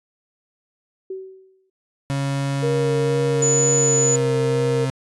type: tone with exponential decay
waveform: sine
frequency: 379.6 Hz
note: F#4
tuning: 44 cents sharp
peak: -25 dBFS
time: 1.1-1.7 s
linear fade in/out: 5 ms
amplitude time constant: 130 ms
type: tone with pitch glide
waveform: 35% pulse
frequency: 138.59 to 132.56 Hz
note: C#3 to C3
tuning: 0 to +23 cents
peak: -19 dBFS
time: 2.1-4.9 s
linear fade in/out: 0 ms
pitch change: -77 cents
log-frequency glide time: 3.81-4.25 s
type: tone with vibrato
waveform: sine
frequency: 466.2 Hz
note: A#4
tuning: in tune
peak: -19 dBFS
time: 2.62-4.86 s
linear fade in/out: 20 ms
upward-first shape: sine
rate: 2.1 Hz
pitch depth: 22 cents each way
type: tone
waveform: sine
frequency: 6940 Hz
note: A8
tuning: 25 cents flat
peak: -17 dBFS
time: 3.42-4.16 s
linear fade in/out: 5 ms
effects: resampled to 24000 Hz